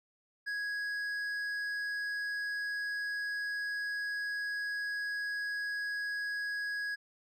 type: tone with hard clipping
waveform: sine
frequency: 1661.2 Hz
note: G#6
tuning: in tune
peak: -35 dBFS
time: 0.46-6.96 s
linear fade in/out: 20 ms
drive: 6 dB
effects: none